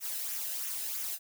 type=noise with flanger; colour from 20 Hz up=blue; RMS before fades=-36 dBFS; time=0-1.19 s; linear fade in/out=50 ms; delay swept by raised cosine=0.22 to 0.91 ms; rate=3 Hz; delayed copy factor=-0.5; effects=none